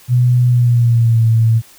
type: tone with pitch glide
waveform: sine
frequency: 123.47 to 113.22 Hz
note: B2 to A2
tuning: 0 to +50 cents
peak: -8 dBFS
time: 0.08-1.62 s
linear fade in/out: 50 ms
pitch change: -150 cents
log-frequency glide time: 0.46-1.25 s
effects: white hiss -44 dBFS RMS until 1.78 s